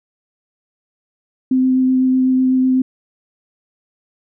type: tone with vibrato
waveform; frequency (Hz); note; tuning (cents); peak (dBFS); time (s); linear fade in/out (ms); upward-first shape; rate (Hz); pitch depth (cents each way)
sine; 258.4; C4; -21; -11; 1.51-2.82; 5; sine; 8; 9
effects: none